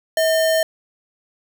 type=tone with sample-and-hold; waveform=sine; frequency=643 Hz; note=E5; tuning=43 cents flat; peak=-14 dBFS; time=0.17-0.63 s; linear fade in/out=2 ms; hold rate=2450 Hz; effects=none